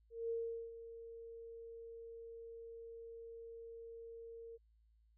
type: tone with ADSR envelope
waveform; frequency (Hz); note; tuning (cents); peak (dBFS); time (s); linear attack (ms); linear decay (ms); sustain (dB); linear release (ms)
sine; 460; A#4; -23; -36; 0.1-4.58; 200; 410; -13; 29
effects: added 55 Hz sine -68 dBFS peak until 5.17 s